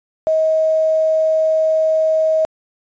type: tone with quantisation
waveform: sine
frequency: 634 Hz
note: D#5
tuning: 32 cents sharp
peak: -12 dBFS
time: 0.27-2.45 s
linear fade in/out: 0 ms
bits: 6
effects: resampled to 16000 Hz